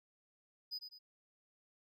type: tone with echo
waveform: triangle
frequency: 4978 Hz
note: D#8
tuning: in tune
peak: -38 dBFS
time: 0.71-0.79 s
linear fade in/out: 20 ms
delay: 100 ms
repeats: 2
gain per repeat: -7 dB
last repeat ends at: 0.99 s
effects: none